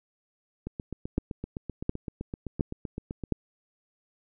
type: two click trains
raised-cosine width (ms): 3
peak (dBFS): -12 / -21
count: 4 / 21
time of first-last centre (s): 1.18-3.323 / 0.67-3.237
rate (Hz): 1.4 / 7.79
effects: none